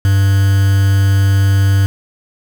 triangle tone with quantisation, 98 Hz, G2, in tune, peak -6 dBFS, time 0.05-1.86 s, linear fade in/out 0 ms, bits 4, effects none

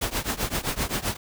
pink noise with tremolo, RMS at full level -24 dBFS, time 0.01-1.17 s, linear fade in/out 10 ms, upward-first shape triangle, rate 7.7 Hz, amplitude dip 95%, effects none

